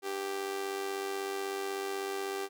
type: tone with amplitude modulation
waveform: sawtooth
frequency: 392.2 Hz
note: G4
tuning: 1 cent sharp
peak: -27 dBFS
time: 0.02-2.49 s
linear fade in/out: 50 ms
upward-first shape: sine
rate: 96.2 Hz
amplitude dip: 60%
effects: none